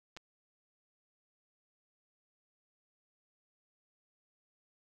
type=clicks; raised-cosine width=0.2 ms; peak=-30 dBFS; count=2; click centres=0.166 / 0.172 s; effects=none

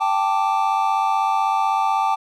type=chord; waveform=triangle; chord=G suspended second; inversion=none; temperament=equal; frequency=784 / 880 / 1174.7 Hz; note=G5 / A5 / D6; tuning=0 / 0 / 0 cents; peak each=-19 / -19 / -21 dBFS; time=0-2.16 s; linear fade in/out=20 ms; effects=none

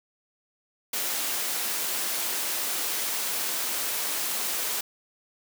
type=high-pass noise; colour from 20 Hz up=white; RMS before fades=-29 dBFS; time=0.93-4.81 s; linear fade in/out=5 ms; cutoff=280 Hz; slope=12 dB/octave; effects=none

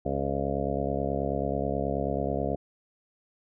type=harmonic tone; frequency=69.3 Hz; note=C#2; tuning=in tune; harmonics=1 / 2 / 3 / 4 / 6 / 7 / 8 / 9 / 10; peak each=-35 / -35 / -35 / -35 / -35 / -35 / -35 / -35 / -35 dBFS; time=0.05-2.56 s; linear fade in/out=10 ms; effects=none

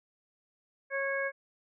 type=harmonic tone; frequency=549 Hz; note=C#5; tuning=17 cents flat; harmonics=1 / 2 / 3 / 4; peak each=-33 / -41 / -33 / -38 dBFS; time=0.9-1.32 s; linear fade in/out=50 ms; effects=none

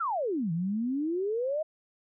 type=exponential two-way sweep; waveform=sine; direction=down then up; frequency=1427 to 159.3 to 642 Hz; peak=-27 dBFS; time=0-1.63 s; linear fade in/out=10 ms; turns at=0.52 s; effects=none

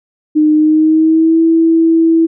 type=tone with pitch glide; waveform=sine; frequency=305.7 to 327.6 Hz; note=D#4 to E4; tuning=-30 to -11 cents; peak=-6 dBFS; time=0.35-2.27 s; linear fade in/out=20 ms; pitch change=+119 cents; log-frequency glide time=0.54-1.41 s; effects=none

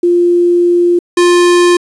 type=tone pair in turn; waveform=sine / square; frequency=349.2 / 351.6 Hz; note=F4 / F4; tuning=0 / +12 cents; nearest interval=unison; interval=12 cents; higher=second; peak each=-6 dBFS; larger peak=neither; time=0.03-0.99 / 1.17-1.77 s; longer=first; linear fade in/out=5 ms; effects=resampled to 24000 Hz + 7-bit

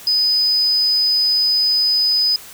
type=tone; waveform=sine; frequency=5000 Hz; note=D#8; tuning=8 cents sharp; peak=-13 dBFS; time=0.07-2.36 s; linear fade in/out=2 ms; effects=white hiss -38 dBFS RMS until 2.53 s

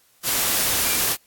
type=tone in noise; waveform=sine; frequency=2369 Hz; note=D7; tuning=14 cents sharp; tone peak=-32 dBFS; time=0.82-1.02 s; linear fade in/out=50 ms; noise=white; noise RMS=-21 dBFS; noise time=0.23-1.17 s; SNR=-14 dB; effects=white hiss -59 dBFS RMS until 1.26 s + AAC 64 kbps

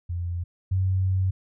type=tone pair in turn; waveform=sine; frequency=86.9 / 94.1 Hz; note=F2 / F#2; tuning=-8 / +30 cents; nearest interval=minor second; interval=138 cents; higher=second; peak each=-26 / -20 dBFS; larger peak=second; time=0.09-0.44 / 0.71-1.31 s; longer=second; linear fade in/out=10 ms; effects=none

